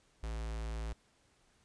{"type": "tone with notch filter", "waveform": "square", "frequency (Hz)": 55.8, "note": "A1", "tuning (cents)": 25, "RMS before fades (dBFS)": -39, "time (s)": [0.23, 0.93], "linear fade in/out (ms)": 5, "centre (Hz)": 220, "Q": 1.6, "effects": ["pink hiss -70 dBFS RMS until 1.64 s", "resampled to 22050 Hz"]}